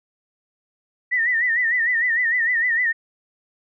sine tone with vibrato, 1900 Hz, A#6, 33 cents sharp, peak -17 dBFS, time 1.11-2.93 s, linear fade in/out 20 ms, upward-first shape sine, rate 6.6 Hz, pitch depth 100 cents each way, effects none

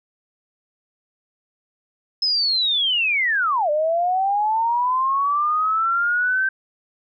sine linear two-way sweep, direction down then up, 5170 to 587 to 1564 Hz, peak -17 dBFS, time 2.22-6.49 s, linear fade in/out 5 ms, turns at 3.7 s, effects none

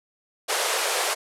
pink band-pass noise, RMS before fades -25 dBFS, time 0.48-1.15 s, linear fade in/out 20 ms, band 420 to 12000 Hz, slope 48 dB/octave, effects none

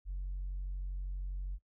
sine tone, 46.25 Hz, F#1, in tune, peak -34 dBFS, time 0.05-1.59 s, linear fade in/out 50 ms, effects noise-tail reverb RT60 0.1 s tail -25 dB re dry + tanh soft clip ceiling -33 dBFS

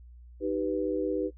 sine chord, Eb augmented, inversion none, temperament equal with one note detuned, 311.1 / 387.9 / 493.9 Hz, Eb4 / G4 / B4, 0 / -18 / 0 cents, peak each -31 dBFS, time 0.4-1.31 s, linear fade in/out 50 ms, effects noise-tail reverb RT60 0.1 s tail -20 dB re dry + added 60 Hz sine -47 dBFS peak until 1.37 s

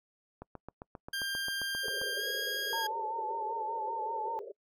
click train, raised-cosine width 1 ms, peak -29 dBFS, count 13, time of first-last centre 0.42-2.016 s, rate 7.52 Hz
20% pulse tone with pitch glide, 1594 to 1632.2 Hz, G6 to G#6, +28 to -31 cents, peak -28 dBFS, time 1.13-2.87 s, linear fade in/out 5 ms, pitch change +41 cents, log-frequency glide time 2.15-2.25 s
pink band-pass noise, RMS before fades -43 dBFS, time 1.83-4.52 s, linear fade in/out 10 ms, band 390 to 570 Hz, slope 96 dB/octave
sine tone with vibrato, 891 Hz, A5, 22 cents sharp, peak -33 dBFS, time 2.73-4.39 s, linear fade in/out 0 ms, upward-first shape sine, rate 5.2 Hz, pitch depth 55 cents each way
effects noise-tail reverb RT60 0.1 s tail -26 dB re dry

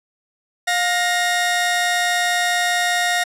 sawtooth tone pair together, 709.9 / 1864.7 Hz, F5 / A#6, +28 / 0 cents, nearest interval octave + perfect fourth, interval 1672 cents, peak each -16 dBFS, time 0.67-3.24 s, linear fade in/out 10 ms, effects low-pass 11000 Hz 12 dB/octave

